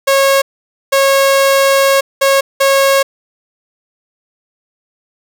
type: tone bursts at uneven times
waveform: sawtooth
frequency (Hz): 547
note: C#5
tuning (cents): -23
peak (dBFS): -4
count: 4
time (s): 0.07-0.42 / 0.92-2.01 / 2.21-2.41 / 2.6-3.03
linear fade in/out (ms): 10
effects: none